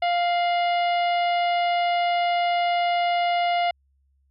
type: harmonic tone with a mistuned harmonic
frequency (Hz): 698.5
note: F5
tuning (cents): 0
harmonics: 1 / 2 / 3 / 4 / 5 / 6 / 7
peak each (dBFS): -20 / -36 / -30 / -33 / -40 / -43 / -47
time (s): 0.02-3.71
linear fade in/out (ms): 5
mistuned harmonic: 4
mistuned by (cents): +57
effects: added 68 Hz sine -62 dBFS peak until 4.3 s